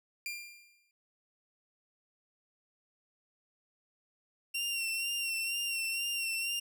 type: tone with exponential decay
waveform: sawtooth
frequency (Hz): 2391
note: D7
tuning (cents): +30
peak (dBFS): -31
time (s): 0.26-0.91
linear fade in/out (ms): 1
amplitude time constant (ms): 140
type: tone with vibrato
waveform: sawtooth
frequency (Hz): 2744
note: F7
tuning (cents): -31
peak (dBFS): -29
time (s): 4.54-6.6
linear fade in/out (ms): 10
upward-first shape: sine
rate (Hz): 2.1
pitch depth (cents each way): 37
effects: none